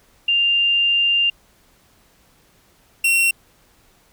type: tone pair in turn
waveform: sine / 45% pulse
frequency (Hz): 2794 / 2729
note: F7 / F7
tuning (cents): 0 / -41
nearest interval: unison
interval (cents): 41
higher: first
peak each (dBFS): -14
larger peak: neither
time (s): 0.28-1.3 / 3.04-3.31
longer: first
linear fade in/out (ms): 5
effects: pink hiss -56 dBFS RMS until 4.12 s

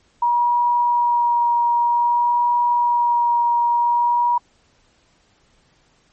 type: tone with vibrato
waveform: sine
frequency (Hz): 955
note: A#5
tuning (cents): +42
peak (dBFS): -14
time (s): 0.22-4.38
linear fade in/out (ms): 5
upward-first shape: sine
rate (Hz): 0.53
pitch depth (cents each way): 11
effects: pink hiss -59 dBFS RMS until 6.12 s + MP3 32 kbps

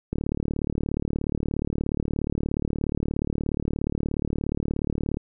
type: click train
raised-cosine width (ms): 3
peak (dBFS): -13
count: 187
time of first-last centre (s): 0.13-5.171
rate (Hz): 36.9
effects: none

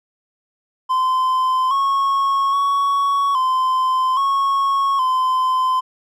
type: tone with pitch steps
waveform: triangle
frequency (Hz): 1031 / 1098 / 1117 / 1033 / 1100 / 1029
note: C6 / C#6 / C#6 / C6 / C#6 / C6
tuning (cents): -26 / -17 / +13 / -22 / -14 / -29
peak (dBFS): -13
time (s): 0.89-5.81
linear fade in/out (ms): 20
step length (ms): 820
effects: none

